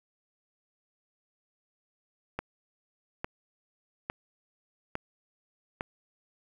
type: click train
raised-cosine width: 0.5 ms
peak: -17 dBFS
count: 5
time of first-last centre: 2.39-5.809 s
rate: 1.17 Hz
effects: 8-bit